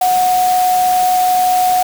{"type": "tone in noise", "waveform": "sine", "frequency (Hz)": 733, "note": "F#5", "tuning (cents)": -16, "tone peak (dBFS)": -10, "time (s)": [0.01, 1.83], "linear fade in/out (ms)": 5, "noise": "white", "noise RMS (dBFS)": -24, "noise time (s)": [0.01, 1.83], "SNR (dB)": 11, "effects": []}